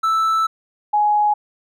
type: tone pair in turn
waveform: triangle / sine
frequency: 1318.5 / 836.6 Hz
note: E6 / G#5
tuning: 0 / +12 cents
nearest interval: minor sixth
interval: 788 cents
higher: first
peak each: -13 dBFS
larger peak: neither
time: 0.03-0.47 / 0.93-1.34 s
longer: first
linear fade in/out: 10 ms
effects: none